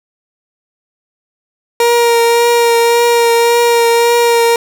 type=tone with vibrato; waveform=30% pulse; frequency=470 Hz; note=A#4; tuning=14 cents sharp; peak=-5 dBFS; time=1.8-4.56 s; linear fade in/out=2 ms; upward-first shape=triangle; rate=1.8 Hz; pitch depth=19 cents each way; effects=none